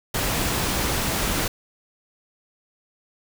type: noise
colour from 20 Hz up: pink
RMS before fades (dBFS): -24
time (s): 0.14-1.48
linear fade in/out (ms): 5
effects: none